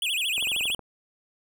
square tone with vibrato, 2901 Hz, F#7, 35 cents flat, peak -25 dBFS, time 0.02-0.75 s, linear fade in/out 2 ms, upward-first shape sine, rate 13 Hz, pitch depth 290 cents each way
click train, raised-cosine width 1 ms, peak -27 dBFS, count 10, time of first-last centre 0.38-0.793 s, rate 21.8 Hz
effects none

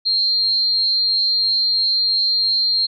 sine tone with amplitude modulation, 4199 Hz, C8, 5 cents sharp, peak -12 dBFS, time 0.05-2.87 s, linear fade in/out 20 ms, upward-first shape sine, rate 200 Hz, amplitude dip 60%, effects none

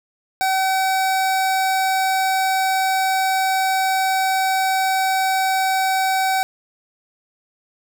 square tone pair together, 762.7 / 1524 Hz, G5 / G6, -48 / -49 cents, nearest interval octave, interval 1199 cents, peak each -18 / -26 dBFS, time 0.41-6.43 s, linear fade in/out 0 ms, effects none

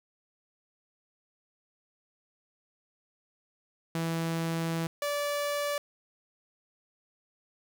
sawtooth tone pair in turn, 164.81 / 579.7 Hz, E3 / D5, 0 / -23 cents, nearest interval octave + minor seventh, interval 2177 cents, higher second, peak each -25 dBFS, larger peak neither, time 3.95-4.87 / 5.02-5.78 s, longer first, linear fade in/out 2 ms, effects none

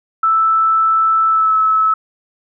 sine tone with pitch glide, 1318.5 to 1299.6 Hz, E6 to E6, 0 to -25 cents, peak -10 dBFS, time 0.23-1.94 s, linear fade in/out 5 ms, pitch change -25 cents, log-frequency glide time 1.28-1.55 s, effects none

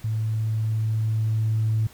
sine tone with level ramp, 110 Hz, A2, in tune, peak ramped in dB -22 to -18 dBFS, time 0.04-1.87 s, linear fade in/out 5 ms, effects tanh soft clip ceiling -15 dBFS + pink hiss -50 dBFS RMS until 1.93 s

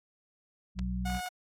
harmonic tone, 61.74 Hz, B1, in tune, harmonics 1 / 2 / 3, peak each -33 / -43 / -34 dBFS, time 0.75-1.21 s, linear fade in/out 50 ms
clicks, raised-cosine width 0.2 ms, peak -27 dBFS, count 2, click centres 0.79 / 0.793 s
sawtooth tone, 728 Hz, F#5, 28 cents flat, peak -31 dBFS, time 1.05-1.29 s, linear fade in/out 10 ms
effects AAC 48 kbps

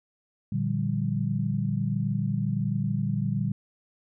sine chord, G minor seventh, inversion first, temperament equal with one note detuned, 116.54 / 148.28 / 174.61 / 196 Hz, Bb2 / D3 / F3 / G3, 0 / +17 / 0 / 0 cents, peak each -29 / -29 / -35 / -29 dBFS, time 0.52-3.52 s, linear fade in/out 5 ms, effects none

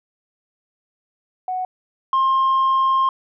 sine tone pair in turn, 740 / 1062.4 Hz, F#5 / C6, 0 / +26 cents, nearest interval tritone, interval 626 cents, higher second, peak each -21 / -12 dBFS, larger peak second, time 1.48-1.65 / 2.13-3.09 s, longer second, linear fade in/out 2 ms, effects tanh soft clip ceiling -13 dBFS

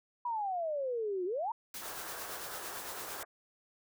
sine exponential two-way sweep, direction down then up, 987.8 to 349.2 to 966 Hz, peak -32 dBFS, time 0.25-1.52 s, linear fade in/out 5 ms, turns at 1.25 s
white noise with tremolo, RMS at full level -42 dBFS, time 1.74-3.23 s, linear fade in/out 2 ms, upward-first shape triangle, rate 8.9 Hz, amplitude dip 45%
white band-pass noise, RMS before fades -47 dBFS, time 1.81-3.25 s, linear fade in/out 10 ms, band 330 to 1700 Hz, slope 48 dB/octave
effects none

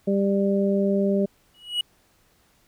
harmonic tone, 197.9 Hz, G3, 17 cents sharp, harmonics 1 / 2 / 3, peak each -21 / -24 / -26 dBFS, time 0.07-1.26 s, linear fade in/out 10 ms
triangle tone with exponential growth, 2916 Hz, F#7, 26 cents flat, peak -17 dBFS, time 1.54-1.81 s, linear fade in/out 5 ms, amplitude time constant 57 ms
effects pink hiss -62 dBFS RMS until 2.67 s

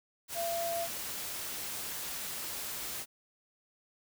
sine tone in noise, 678 Hz, E5, 49 cents sharp, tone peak -32 dBFS, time 0.34-0.88 s, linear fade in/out 50 ms, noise white, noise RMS -39 dBFS, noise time 0.28-3.06 s, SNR +4 dB, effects none

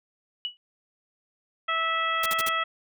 sine tone with exponential decay, 2938 Hz, F#7, 13 cents flat, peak -24 dBFS, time 0.45-0.57 s, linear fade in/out 0 ms, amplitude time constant 26 ms
harmonic tone, 654 Hz, E5, 14 cents flat, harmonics 1 / 2 / 3 / 4 / 5, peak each -36 / -26 / -30 / -34 / -33 dBFS, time 1.68-2.64 s, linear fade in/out 10 ms
white noise bursts, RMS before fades -30 dBFS, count 4, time 2.23-2.491 s, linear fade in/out 5 ms, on 30 ms, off 47 ms
effects none

